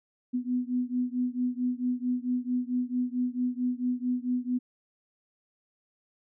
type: beating tone pair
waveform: sine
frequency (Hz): 246.9 / 251.4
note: B3 / B3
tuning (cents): 0 / +31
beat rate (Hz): 4.5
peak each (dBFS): -29 / -30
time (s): 0.33-4.59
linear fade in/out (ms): 20
effects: none